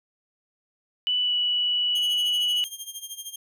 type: tone with pitch glide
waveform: sine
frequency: 2974 to 2947 Hz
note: F#7 to F#7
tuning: +8 to -8 cents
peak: -21 dBFS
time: 1.07-2.64 s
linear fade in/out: 0 ms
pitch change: -16 cents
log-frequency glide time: 1.21-1.33 s
type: tone with tremolo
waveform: 15% pulse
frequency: 3204 Hz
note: G7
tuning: 37 cents sharp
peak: -25 dBFS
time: 1.95-3.36 s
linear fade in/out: 5 ms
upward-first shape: sine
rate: 13 Hz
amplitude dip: 80%
effects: none